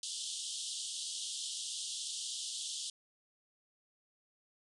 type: band-pass noise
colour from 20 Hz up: pink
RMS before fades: -41 dBFS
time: 0.03-2.9 s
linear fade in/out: 2 ms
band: 3000 to 9700 Hz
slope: 96 dB/octave
effects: none